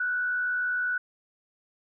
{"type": "tone with frequency modulation", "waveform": "sine", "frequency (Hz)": 1480, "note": "F#6", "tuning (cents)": 0, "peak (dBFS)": -25, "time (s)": [0, 0.98], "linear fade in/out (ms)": 5, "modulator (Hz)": 72.8, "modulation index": 0.42, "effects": []}